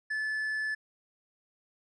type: tone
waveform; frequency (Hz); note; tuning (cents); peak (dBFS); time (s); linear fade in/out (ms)
triangle; 1735; A6; -25; -28; 0.1-0.75; 10
effects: resampled to 24000 Hz